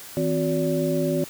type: tone cluster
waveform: sine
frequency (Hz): 161.5 / 258.4 / 362.7 / 573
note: E3 / C4 / F#4 / D5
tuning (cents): -35 / -21 / -34 / -43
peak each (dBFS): -26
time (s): 0.17-1.24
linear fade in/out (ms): 0
effects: white hiss -41 dBFS RMS until 1.29 s + high-pass 80 Hz 12 dB/octave